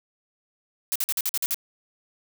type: noise bursts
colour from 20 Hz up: blue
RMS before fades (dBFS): -25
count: 8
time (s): 0.92-1.544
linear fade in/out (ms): 0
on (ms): 36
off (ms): 48
effects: none